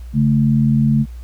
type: tone pair together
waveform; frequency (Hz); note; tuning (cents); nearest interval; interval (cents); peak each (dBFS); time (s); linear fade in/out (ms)
sine; 140.74 / 220; C#3 / A3; +27 / 0; minor sixth; 773; -14; 0.13-1.06; 50
effects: added 60 Hz sine -29 dBFS peak until 1.23 s + pink hiss -52 dBFS RMS until 1.23 s